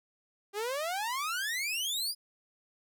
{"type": "exponential sweep", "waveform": "sawtooth", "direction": "up", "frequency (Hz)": [392, 5050], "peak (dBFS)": -28, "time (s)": [0.53, 2.15], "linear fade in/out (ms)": 50, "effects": []}